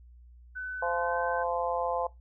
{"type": "tone with pitch glide", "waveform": "sine", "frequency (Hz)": [1506, 1535.9], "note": ["F#6", "G6"], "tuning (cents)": [30, -36], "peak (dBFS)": -34, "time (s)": [0.55, 1.44], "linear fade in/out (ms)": 20, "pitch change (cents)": 34, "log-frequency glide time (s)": [0.87, 1.18]}
{"type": "harmonic tone", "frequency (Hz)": 172.6, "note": "F3", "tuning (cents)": -20, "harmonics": [3, 4, 5, 6], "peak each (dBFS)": [-32, -33, -34, -35], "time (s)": [0.82, 2.07], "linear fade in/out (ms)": 5}
{"effects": ["noise-tail reverb RT60 0.2 s tail -20 dB re dry", "added 60 Hz sine -50 dBFS peak until 2.2 s"]}